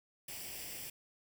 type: noise with comb filter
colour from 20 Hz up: white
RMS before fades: -45 dBFS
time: 0.28-0.9 s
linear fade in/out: 5 ms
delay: 0.38 ms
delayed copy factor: +0.65
effects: none